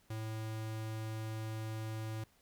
square tone, 110 Hz, A2, in tune, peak -39 dBFS, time 0.1-2.24 s, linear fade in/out 5 ms, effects pink hiss -69 dBFS RMS until 2.41 s

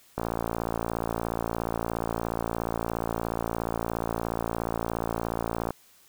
click train, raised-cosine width 1 ms, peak -14 dBFS, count 316, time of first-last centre 0.18-5.706 s, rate 57 Hz, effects white hiss -58 dBFS RMS until 6.08 s

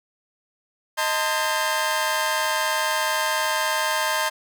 sawtooth tone cluster, 625 / 899 / 1036 / 1601 Hz, D#5 / A5 / C6 / G6, +8 / +37 / -17 / +36 cents, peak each -24 / -23 / -23 / -23 dBFS, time 0.97-4.3 s, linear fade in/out 20 ms, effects none

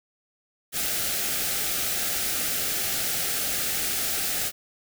white band-stop noise, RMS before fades -27 dBFS, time 0.72-4.52 s, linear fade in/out 50 ms, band 850 to 1200 Hz, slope 96 dB/octave, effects none

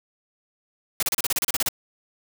white noise bursts, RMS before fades -23 dBFS, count 12, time 1-1.687 s, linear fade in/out 2 ms, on 27 ms, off 33 ms, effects none

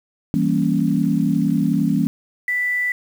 sine chord, E diminished seventh, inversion none, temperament equal, 164.81 / 196 / 233.1 / 277.2 Hz, E3 / G3 / Bb3 / Db4, 0 / 0 / 0 / 0 cents, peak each -21 dBFS, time 0.34-2.07 s, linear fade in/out 0 ms
sine tone, 1978 Hz, B6, 2 cents sharp, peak -18 dBFS, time 2.48-2.92 s, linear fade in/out 2 ms
effects 7-bit

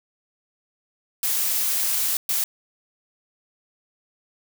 blue noise bursts at uneven times, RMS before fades -23 dBFS, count 2, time 1.23-2.17 / 2.29-2.44 s, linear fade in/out 2 ms, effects none

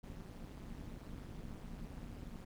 brown noise with amplitude modulation, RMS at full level -44 dBFS, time 0.03-2.45 s, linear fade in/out 10 ms, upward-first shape sine, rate 199 Hz, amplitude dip 100%, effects none

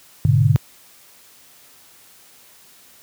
sine chord, G# diminished, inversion none, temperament equal, 103.83 / 123.47 / 146.83 Hz, G#2 / B2 / D3, 0 / 0 / 0 cents, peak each -16 dBFS, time 0.25-0.56 s, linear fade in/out 0 ms, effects white hiss -49 dBFS RMS until 3.02 s + high-pass 60 Hz 12 dB/octave

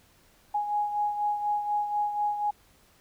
sine beating tone pair, 830 / 834.1 Hz, G#5 / G#5, -1 / +7 cents, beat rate 4.1 Hz, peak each -26 / -34 dBFS, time 0.54-2.51 s, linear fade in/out 10 ms, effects pink hiss -61 dBFS RMS until 3 s

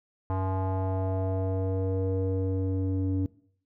square tone with low-pass filter sweep, 94.7 Hz, F#2, 41 cents sharp, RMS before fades -28 dBFS, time 0.3-3.26 s, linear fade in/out 0 ms, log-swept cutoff 940 to 320 Hz, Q 3.6, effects noise-tail reverb RT60 0.6 s tail -21 dB re dry

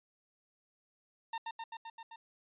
40% pulse tone with echo, 910 Hz, A#5, 42 cents flat, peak -35 dBFS, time 1.33-1.38 s, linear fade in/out 5 ms, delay 130 ms, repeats 6, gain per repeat -2 dB, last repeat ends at 2.16 s, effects resampled to 8000 Hz

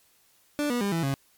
30% pulse tone with pitch steps, 293.7 / 242.7 / 200.6 / 165.79 / 137.02 Hz, D4 / B3 / G3 / E3 / C#3, 0 / -30 / +40 / +10 / -20 cents, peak -22 dBFS, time 0.59-1.14 s, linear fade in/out 0 ms, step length 110 ms, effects white hiss -63 dBFS RMS until 1.37 s + MP3 96 kbps

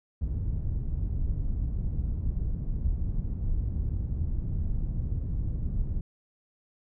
pink low-pass noise, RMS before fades -29 dBFS, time 0.21-6.01 s, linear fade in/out 5 ms, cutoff 110 Hz, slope 12 dB/octave, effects none

